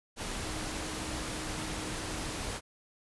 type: tone in noise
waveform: sine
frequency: 311.1 Hz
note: D#4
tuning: in tune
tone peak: -44 dBFS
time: 0.41-2.41 s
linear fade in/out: 50 ms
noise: pink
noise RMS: -37 dBFS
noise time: 0.16-2.61 s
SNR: -10 dB
effects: resampled to 24000 Hz